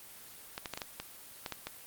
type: clicks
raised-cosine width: 0.2 ms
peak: -19 dBFS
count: 9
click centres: 0.579 / 0.658 / 0.737 / 0.775 / 0.818 / 1 / 1.462 / 1.523 / 1.67 s
effects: white hiss -51 dBFS RMS until 1.86 s + Opus 24 kbps